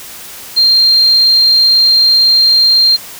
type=tone; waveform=sine; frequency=4186 Hz; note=C8; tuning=in tune; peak=-5 dBFS; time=0.56-2.97 s; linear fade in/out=20 ms; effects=white hiss -30 dBFS RMS until 3.19 s